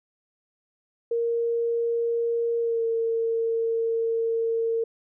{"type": "tone with pitch glide", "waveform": "sine", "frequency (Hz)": [466.2, 456.3], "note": ["A#4", "A#4"], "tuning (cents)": [0, -37], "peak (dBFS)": -22, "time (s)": [1.11, 4.84], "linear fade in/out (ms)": 5, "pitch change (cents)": -37, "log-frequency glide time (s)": [2.6, 2.84], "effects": []}